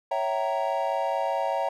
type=chord; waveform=triangle; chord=C# diminished seventh; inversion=none; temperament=equal with one note detuned; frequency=554.4 / 659.3 / 767.9 / 932.3 Hz; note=C#5 / E5 / G5 / Bb5; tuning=0 / 0 / -36 / 0 cents; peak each=-28 dBFS; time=0.11-1.69 s; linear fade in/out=5 ms; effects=none